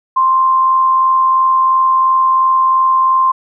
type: tone with amplitude modulation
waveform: sine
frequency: 1050 Hz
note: C6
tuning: 6 cents sharp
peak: -7 dBFS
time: 0.16-3.32 s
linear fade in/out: 10 ms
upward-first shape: sine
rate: 82.9 Hz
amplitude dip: 25%
effects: none